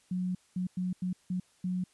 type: tone bursts at uneven times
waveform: sine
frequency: 182.3 Hz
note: F#3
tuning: 25 cents flat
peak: -29 dBFS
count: 6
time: 0.11-0.35 / 0.56-0.67 / 0.77-0.93 / 1.02-1.13 / 1.3-1.4 / 1.64-1.84 s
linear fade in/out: 5 ms
effects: white hiss -66 dBFS RMS until 1.93 s + resampled to 24000 Hz